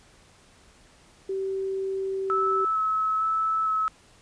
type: tone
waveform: sine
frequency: 385.5 Hz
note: G4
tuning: 29 cents flat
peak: -26 dBFS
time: 1.29-2.65 s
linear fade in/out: 5 ms
type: tone with vibrato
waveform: sine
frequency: 1300 Hz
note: E6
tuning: 24 cents flat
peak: -22 dBFS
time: 2.3-3.88 s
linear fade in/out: 0 ms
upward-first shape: square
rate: 1.1 Hz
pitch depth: 10 cents each way
effects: pink hiss -56 dBFS RMS until 4.21 s + resampled to 22050 Hz